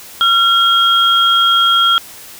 sine tone pair together, 1370 / 3260 Hz, F6 / G#7, -34 / -33 cents, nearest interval octave + minor third, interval 1501 cents, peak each -11 dBFS, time 0.21-1.98 s, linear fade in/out 0 ms, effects white hiss -35 dBFS RMS until 2.39 s

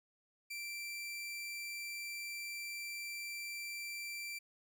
sawtooth tone, 2348 Hz, D7, 1 cent flat, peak -38 dBFS, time 0.5-4.39 s, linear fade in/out 10 ms, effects none

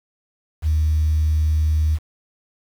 sine tone, 77.5 Hz, D#2, 6 cents flat, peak -14 dBFS, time 0.62-1.99 s, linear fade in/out 50 ms, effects tanh soft clip ceiling -11 dBFS + 7-bit

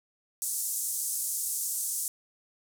white band-pass noise, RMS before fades -32 dBFS, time 0.42-2.08 s, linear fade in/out 0 ms, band 6900 to 12000 Hz, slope 24 dB/octave, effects none

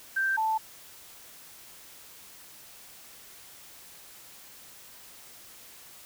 sine tone pair in turn, 1568 / 880 Hz, G6 / A5, 0 / 0 cents, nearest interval minor seventh, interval 1000 cents, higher first, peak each -24 dBFS, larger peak neither, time 0.16-0.37 / 0.37-0.58 s, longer neither, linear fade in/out 10 ms, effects white hiss -50 dBFS RMS until 6.05 s

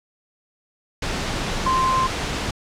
sine tone in noise, 1044 Hz, C6, 4 cents flat, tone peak -17 dBFS, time 1.66-2.07 s, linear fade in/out 5 ms, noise pink, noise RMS -25 dBFS, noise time 1.02-2.51 s, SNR +5 dB, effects low-pass 6000 Hz 12 dB/octave

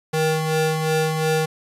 30% pulse ring-modulated tone, 315.2 Hz, D#4, 23 cents sharp, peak -13 dBFS, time 0.13-1.46 s, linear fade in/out 10 ms, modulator 159 Hz, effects resampled to 32000 Hz

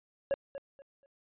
triangle tone with echo, 554.4 Hz, C#5, in tune, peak -24 dBFS, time 0.31-0.34 s, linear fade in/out 0 ms, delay 240 ms, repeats 3, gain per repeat -12 dB, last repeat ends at 1.06 s, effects resampled to 8000 Hz

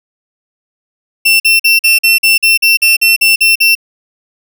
35% pulse tone bursts, 2700 Hz, E7, 41 cents sharp, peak -4 dBFS, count 13, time 1.25-3.752 s, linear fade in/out 10 ms, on 150 ms, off 46 ms, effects none

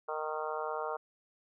harmonic tone with a mistuned harmonic, 154.8 Hz, D#3, 9 cents flat, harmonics 3 / 4 / 5 / 6 / 7 / 8 / 9, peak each -39 / -40 / -41 / -42 / -42 / -43 / -44 dBFS, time 0.08-0.97 s, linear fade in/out 10 ms, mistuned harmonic 9, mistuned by -20 cents, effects none

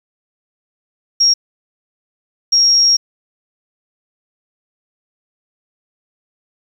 sine tone bursts at uneven times, 5588 Hz, F8, in tune, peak -8 dBFS, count 2, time 1.2-1.34 / 2.52-2.97 s, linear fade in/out 10 ms, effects 7-bit

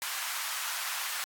pink high-pass noise, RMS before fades -35 dBFS, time 0.02-1.24 s, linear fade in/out 0 ms, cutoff 990 Hz, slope 24 dB/octave, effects AAC 64 kbps

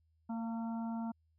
harmonic tone with a mistuned harmonic, 227.4 Hz, A#3, 43 cents flat, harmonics 1 / 3 / 4 / 5 / 6, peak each -36 / -48 / -47 / -61 / -56 dBFS, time 0.29-1.12 s, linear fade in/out 10 ms, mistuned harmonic 3, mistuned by +22 cents, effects added 80 Hz sine -70 dBFS peak until 1.38 s

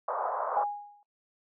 white band-pass noise, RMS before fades -32 dBFS, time 0.08-0.64 s, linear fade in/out 5 ms, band 500 to 1200 Hz, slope 48 dB/octave
sine tone with exponential decay, 823 Hz, G#5, 16 cents flat, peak -21 dBFS, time 0.57-1.03 s, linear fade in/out 1 ms, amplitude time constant 100 ms
effects noise-tail reverb RT60 0.1 s tail -17 dB re dry

